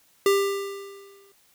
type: tone with exponential decay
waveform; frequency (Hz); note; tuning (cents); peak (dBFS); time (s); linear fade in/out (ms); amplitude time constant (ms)
square; 396.7; G4; +21; -16; 0.26-1.32; 2; 230
effects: white hiss -61 dBFS RMS until 1.54 s